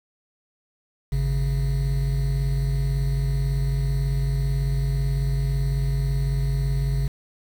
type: tone pair together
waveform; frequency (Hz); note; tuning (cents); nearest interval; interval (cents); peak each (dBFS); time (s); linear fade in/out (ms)
triangle; 51.78 / 137.2; G#1 / C#3; -4 / -17; octave + perfect fourth; 1687; -21; 1.12-7.08; 5
effects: 7-bit